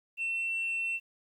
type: tone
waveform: sine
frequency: 2699 Hz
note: E7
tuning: 40 cents sharp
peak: -28 dBFS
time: 0.17-1 s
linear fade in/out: 50 ms
effects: tanh soft clip ceiling -27 dBFS + 11-bit